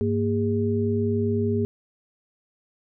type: tone cluster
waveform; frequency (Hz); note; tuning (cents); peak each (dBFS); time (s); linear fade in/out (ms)
sine; 101.5 / 231.7 / 406.8; G#2 / A#3 / G#4; -39 / -10 / -36; -25; 0.01-1.65; 0
effects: none